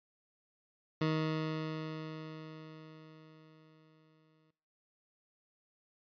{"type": "tone with exponential decay", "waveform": "20% pulse", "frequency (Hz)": 157.2, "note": "D#3", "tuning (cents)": 18, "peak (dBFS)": -24, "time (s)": [1.01, 4.51], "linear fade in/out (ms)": 5, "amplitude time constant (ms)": 760, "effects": ["noise-tail reverb RT60 0.6 s tail -20 dB re dry", "resampled to 11025 Hz"]}